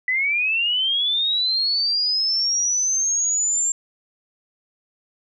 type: linear sweep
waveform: sine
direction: up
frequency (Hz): 1975.5 to 7400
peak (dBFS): -18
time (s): 0.08-3.72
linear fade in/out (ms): 2
effects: none